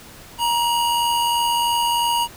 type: tone pair together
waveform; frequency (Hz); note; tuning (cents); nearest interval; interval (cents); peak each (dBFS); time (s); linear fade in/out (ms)
square; 943 / 2912; A#5 / F#7; +20 / -28; octave + minor sixth; 1952; -19 / -25; 0.38-2.28; 50
effects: pink hiss -42 dBFS RMS until 2.36 s